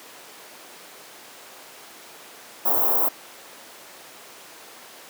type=band-stop noise; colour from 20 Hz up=white; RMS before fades=-20 dBFS; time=2.65-3.09 s; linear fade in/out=10 ms; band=1000 to 16000 Hz; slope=24 dB/octave; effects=pink hiss -43 dBFS RMS until 5.09 s + high-pass 400 Hz 12 dB/octave